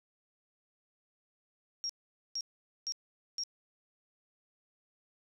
sine tone bursts, 5588 Hz, F8, in tune, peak -33 dBFS, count 4, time 1.84-3.436 s, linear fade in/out 0 ms, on 54 ms, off 460 ms, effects none

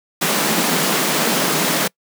pink high-pass noise, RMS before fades -18 dBFS, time 0.21-1.88 s, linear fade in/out 10 ms, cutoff 150 Hz, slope 96 dB/octave, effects noise-tail reverb RT60 0.1 s tail -26 dB re dry

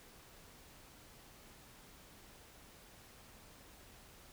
silence, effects pink hiss -59 dBFS RMS until 4.32 s

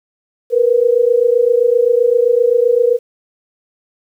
sine tone pair together, 466.2 / 493.9 Hz, A#4 / B4, 0 / 0 cents, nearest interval minor second, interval 100 cents, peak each -12 dBFS, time 0.5-2.99 s, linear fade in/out 50 ms, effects 8-bit

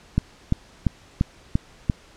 click train, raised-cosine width 5 ms, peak -6 dBFS, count 6, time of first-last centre 0.18-1.898 s, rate 2.91 Hz, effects pink hiss -51 dBFS RMS until 2.16 s + low-pass 7000 Hz 12 dB/octave

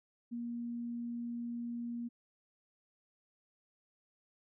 sine tone, 236.9 Hz, A#3, 28 cents sharp, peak -37 dBFS, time 0.31-2.09 s, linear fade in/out 20 ms, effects none

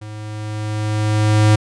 square tone with level ramp, 106.8 Hz, G#2, 49 cents sharp, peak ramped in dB -31 to -9 dBFS, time 0.01-1.56 s, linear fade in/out 10 ms, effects resampled to 22050 Hz

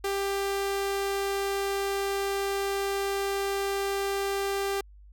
sawtooth tone, 395.3 Hz, G4, 15 cents sharp, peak -23 dBFS, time 0.04-4.81 s, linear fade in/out 5 ms, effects added 50 Hz sine -48 dBFS peak until 5.12 s

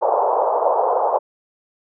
pink band-pass noise, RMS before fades -18 dBFS, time 0.01-1.19 s, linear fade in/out 20 ms, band 470 to 1000 Hz, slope 48 dB/octave, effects none

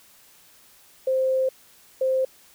sine tone bursts at uneven times, 523.3 Hz, C5, in tune, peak -19 dBFS, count 2, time 1.07-1.49 / 2.01-2.25 s, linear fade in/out 5 ms, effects white hiss -54 dBFS RMS until 2.54 s

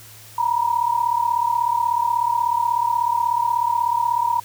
sine tone pair together, 933.6 / 970 Hz, A#5 / B5, +2 / -31 cents, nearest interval minor second, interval 67 cents, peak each -20 dBFS, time 0.38-4.4 s, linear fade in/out 5 ms, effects added 108 Hz sine -47 dBFS peak until 4.44 s + white hiss -44 dBFS RMS until 4.44 s

